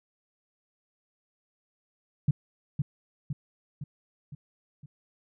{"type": "tone with echo", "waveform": "sine", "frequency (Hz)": 143.4, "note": "D3", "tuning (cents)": -41, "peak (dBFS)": -18, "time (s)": [2.28, 2.31], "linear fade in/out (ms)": 5, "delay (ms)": 510, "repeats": 5, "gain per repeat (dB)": -5, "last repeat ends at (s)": 4.86, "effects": []}